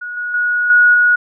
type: tone with level steps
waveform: sine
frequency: 1455 Hz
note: F#6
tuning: 29 cents flat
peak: -23 / -19 / -13 / -6 / -8 dBFS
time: 0.01-1.16 s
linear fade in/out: 10 ms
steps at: 0.17 / 0.34 / 0.7 / 0.94 s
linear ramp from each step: 2 ms
effects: none